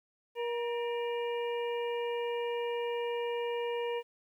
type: harmonic tone with a mistuned harmonic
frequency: 474.1 Hz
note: A#4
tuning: 29 cents sharp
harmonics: 1 / 2 / 4 / 5 / 6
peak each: -32 / -40 / -48 / -46 / -46 dBFS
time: 0.35-4.03 s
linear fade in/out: 50 ms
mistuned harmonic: 4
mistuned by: -73 cents
effects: 11-bit